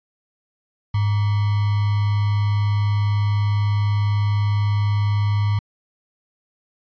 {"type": "tone with sample-and-hold", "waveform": "sine", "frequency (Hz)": 103, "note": "G#2", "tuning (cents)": -14, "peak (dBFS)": -16, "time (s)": [0.94, 5.59], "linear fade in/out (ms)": 5, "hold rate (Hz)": 1050, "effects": ["resampled to 11025 Hz"]}